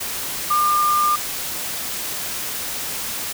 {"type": "tone in noise", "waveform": "sine", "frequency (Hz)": 1200, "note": "D6", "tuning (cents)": 37, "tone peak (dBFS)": -15, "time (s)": [0.5, 1.16], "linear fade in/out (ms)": 10, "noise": "white", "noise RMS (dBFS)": -27, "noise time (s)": [0, 3.33], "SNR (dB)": 9, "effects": []}